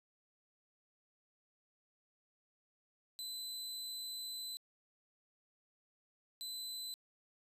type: tone bursts at uneven times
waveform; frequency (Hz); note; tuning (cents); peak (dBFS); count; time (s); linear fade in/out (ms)
sawtooth; 4023; B7; +31; -39; 2; 3.19-4.57 / 6.41-6.94; 0
effects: resampled to 32000 Hz